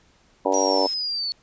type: harmonic tone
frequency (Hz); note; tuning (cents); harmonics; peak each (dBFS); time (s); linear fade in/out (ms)
95.6; G2; -43; 3 / 4 / 5 / 6 / 7 / 8 / 9 / 10; -27 / -28 / -25 / -24 / -29 / -28 / -29 / -28; 0.45-0.87; 5
type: noise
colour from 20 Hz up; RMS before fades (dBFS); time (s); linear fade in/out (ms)
blue; -37; 0.52-0.94; 2
type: linear sweep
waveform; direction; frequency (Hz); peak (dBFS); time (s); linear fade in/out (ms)
sine; down; 5810 to 4392; -24; 0.54-1.32; 0
effects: pink hiss -59 dBFS RMS until 1.42 s + resampled to 16000 Hz